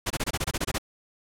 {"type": "noise bursts", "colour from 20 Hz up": "pink", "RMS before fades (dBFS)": -27, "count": 11, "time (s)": [0.06, 0.784], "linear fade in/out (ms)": 10, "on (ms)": 44, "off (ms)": 24, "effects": ["low-pass 12000 Hz 12 dB/octave"]}